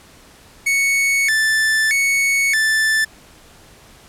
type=tone with vibrato; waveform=45% pulse; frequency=1975.5 Hz; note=B6; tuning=in tune; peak=-14 dBFS; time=0.66-3.05 s; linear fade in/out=10 ms; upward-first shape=square; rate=0.8 Hz; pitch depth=200 cents each way; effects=pink hiss -46 dBFS RMS until 4.08 s + low-pass 12000 Hz 12 dB/octave